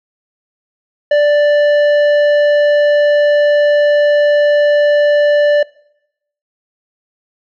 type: tone with tanh clipping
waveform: sine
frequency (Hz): 587.3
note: D5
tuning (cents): 0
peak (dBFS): -9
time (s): 1.11-5.63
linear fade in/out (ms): 5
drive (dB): 10
effects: noise-tail reverb RT60 0.8 s tail -23 dB re dry